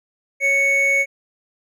triangle tone pair together, 554.4 / 2218 Hz, C#5 / C#7, 0 / 0 cents, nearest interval 2 octaves, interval 2400 cents, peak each -23 / -13 dBFS, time 0.4-1.06 s, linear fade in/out 50 ms, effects none

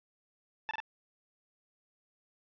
20% pulse tone with echo, 880 Hz, A5, in tune, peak -27 dBFS, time 0.69-0.71 s, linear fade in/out 0 ms, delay 46 ms, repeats 2, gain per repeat -2 dB, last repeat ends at 0.802 s, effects resampled to 11025 Hz + 10-bit

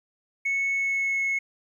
sine tone with pitch glide, 2205 to 2186 Hz, C#7 to C#7, -10 to -25 cents, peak -21 dBFS, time 0.45-1.39 s, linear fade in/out 10 ms, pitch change -15 cents, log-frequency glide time 0.74-1.22 s, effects tanh soft clip ceiling -21 dBFS + 10-bit

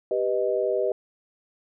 sine chord, G augmented, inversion none, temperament equal, 392 / 493.9 / 622.3 Hz, G4 / B4 / D#5, 0 / 0 / 0 cents, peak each -26 dBFS, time 0.11-0.92 s, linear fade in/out 2 ms, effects none

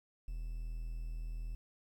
triangle tone with quantisation, 40.57 Hz, E1, 27 cents flat, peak -36 dBFS, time 0.28-1.55 s, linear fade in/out 0 ms, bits 11, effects none

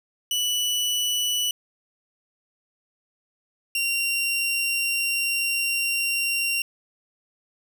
sawtooth tone pair in turn, 2960 / 2761 Hz, F#7 / F7, 0 / -20 cents, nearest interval minor second, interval 120 cents, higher first, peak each -19 dBFS, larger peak neither, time 0.31-1.51 / 3.75-6.62 s, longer second, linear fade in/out 2 ms, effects none

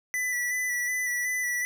square tone with vibrato, 1975.5 Hz, B6, in tune, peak -27 dBFS, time 0.14-1.65 s, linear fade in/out 0 ms, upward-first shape square, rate 2.7 Hz, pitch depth 20 cents each way, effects none

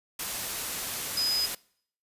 sine tone in noise, 5010 Hz, D#8, 11 cents sharp, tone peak -25 dBFS, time 1.17-1.46 s, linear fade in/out 5 ms, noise white, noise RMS -33 dBFS, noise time 0.19-1.55 s, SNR +5 dB, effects noise-tail reverb RT60 0.6 s tail -23 dB re dry + resampled to 32000 Hz

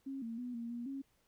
sine tone with pitch steps, 271 / 228.8 / 246.7 / 233.2 / 238.2 / 272.6 Hz, C#4 / A#3 / B3 / A#3 / A#3 / C#4, -39 / -32 / -2 / +1 / +38 / -29 cents, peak -39 dBFS, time 0.06-1.02 s, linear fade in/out 10 ms, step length 160 ms, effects pink hiss -75 dBFS RMS until 1.27 s

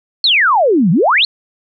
sine exponential two-way sweep, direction down then up, 4435 to 153.8 to 4435 Hz, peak -8 dBFS, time 0.24-1.25 s, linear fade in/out 2 ms, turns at 0.91 s, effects none

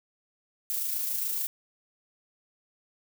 violet noise with amplitude modulation, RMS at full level -29 dBFS, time 0.7-1.47 s, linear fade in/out 0 ms, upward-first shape sine, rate 27.1 Hz, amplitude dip 35%, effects none

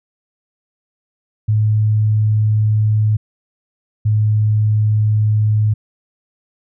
sine tone pair in turn, 107.4 / 107.01 Hz, A2 / A2, -41 / -48 cents, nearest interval unison, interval 7 cents, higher first, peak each -11 dBFS, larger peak neither, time 1.48-3.17 / 4.05-5.74 s, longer neither, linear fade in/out 10 ms, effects none

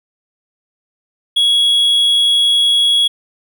triangle tone, 3337 Hz, G#7, 8 cents sharp, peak -8 dBFS, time 1.36-3.08 s, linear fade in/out 10 ms, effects none

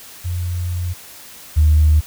sine tone pair in turn, 88.3 / 76.62 Hz, F2 / D#2, +20 / -26 cents, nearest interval major second, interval 246 cents, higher first, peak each -19 / -8 dBFS, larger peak second, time 0.24-0.94 / 1.56-2.01 s, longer first, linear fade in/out 20 ms, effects tanh soft clip ceiling -4 dBFS + white hiss -39 dBFS RMS until 2.06 s

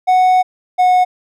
triangle tone pair in turn, 739 / 730.9 Hz, F#5 / F#5, -2 / -21 cents, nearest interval unison, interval 19 cents, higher first, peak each -6 dBFS, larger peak neither, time 0.07-0.43 / 0.78-1.05 s, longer first, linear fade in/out 20 ms, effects none

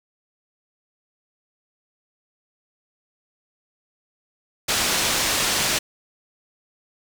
white low-pass noise, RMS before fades -22 dBFS, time 4.68-5.79 s, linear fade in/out 10 ms, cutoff 7000 Hz, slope 12 dB/octave, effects none

